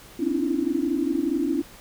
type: tone cluster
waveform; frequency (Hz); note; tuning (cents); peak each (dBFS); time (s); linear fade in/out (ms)
sine; 252.3 / 275.2 / 300 / 325.1 / 337.2; B3 / C#4 / D4 / E4 / E4; +37 / -12 / +37 / -24 / +39; -32 / -26 / -27 / -32 / -27; 0.19-1.62; 10
effects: pink hiss -47 dBFS RMS until 1.8 s